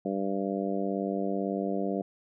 harmonic tone, 98 Hz, G2, in tune, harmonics 2 / 3 / 4 / 5 / 6 / 7, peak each -32 / -34 / -35 / -36 / -37 / -37 dBFS, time 0.05-2.02 s, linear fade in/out 5 ms, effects none

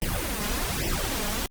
pink noise with flanger, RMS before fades -28 dBFS, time 0.02-1.46 s, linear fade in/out 0 ms, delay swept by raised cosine 0.36 to 4.86 ms, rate 1.2 Hz, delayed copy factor +1, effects Opus 24 kbps

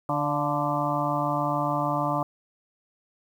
harmonic tone with a mistuned harmonic, 146.7 Hz, D3, 2 cents flat, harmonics 1 / 2 / 4 / 5 / 6 / 7 / 8, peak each -31 / -31 / -31 / -31 / -31 / -31 / -31 dBFS, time 0.09-2.23 s, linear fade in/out 2 ms, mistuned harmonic 5, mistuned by -60 cents, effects 9-bit

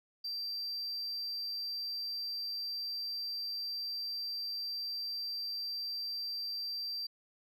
sine tone, 4699 Hz, D8, in tune, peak -33 dBFS, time 0.24-7.07 s, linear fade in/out 10 ms, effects tanh soft clip ceiling -35 dBFS

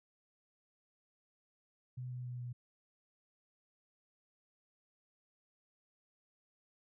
sine tone with pitch steps, 125.8 / 124.64 / 123.5 / 122.36 Hz, B2 / B2 / B2 / B2, +32 / +16 / 0 / -16 cents, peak -40 dBFS, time 1.97-2.53 s, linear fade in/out 10 ms, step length 140 ms, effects none

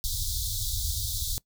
pink band-stop noise, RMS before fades -30 dBFS, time 0.04-1.38 s, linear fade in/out 0 ms, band 110 to 3500 Hz, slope 96 dB/octave, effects noise-tail reverb RT60 0.1 s tail -23 dB re dry

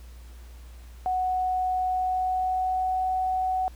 sine tone with pitch glide, 740 to 746.9 Hz, F#5 to F#5, 0 to +16 cents, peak -23 dBFS, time 1.06-3.68 s, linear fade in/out 0 ms, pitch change +16 cents, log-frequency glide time 1.89-3.1 s, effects added 60 Hz sine -42 dBFS peak until 3.75 s + pink hiss -56 dBFS RMS until 3.75 s

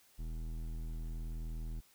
sine tone with hard clipping, 40.39 Hz, E1, 35 cents flat, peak -40 dBFS, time 0.18-1.81 s, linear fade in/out 20 ms, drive 13 dB, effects white hiss -66 dBFS RMS until 1.94 s

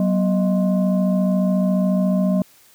sine tone with frequency modulation, 188.4 Hz, F#3, 32 cents sharp, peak -15 dBFS, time 0-2.42 s, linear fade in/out 2 ms, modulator 431 Hz, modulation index 0.73, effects white hiss -52 dBFS RMS until 2.74 s

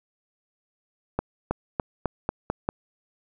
accelerating click train, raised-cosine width 1 ms, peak -10 dBFS, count 7, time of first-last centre 1.19-2.689 s, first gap 320 ms, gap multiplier 0.9, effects none

